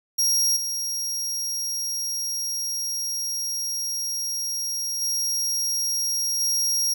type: tone with level steps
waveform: sawtooth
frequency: 5620 Hz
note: F8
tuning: 10 cents sharp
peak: -16 / -23 / -20 / -18 dBFS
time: 0.18-6.94 s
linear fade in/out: 10 ms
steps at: 0.56 / 5.01 / 6.4 s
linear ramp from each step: 10 ms
effects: none